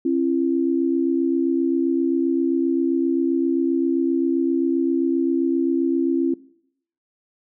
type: tone pair together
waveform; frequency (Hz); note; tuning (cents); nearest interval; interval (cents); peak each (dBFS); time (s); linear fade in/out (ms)
sine; 270 / 337.6; C#4 / E4; -45 / +41; major third; 386; -20; 0.05-6.34; 5
effects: noise-tail reverb RT60 0.7 s tail -21 dB re dry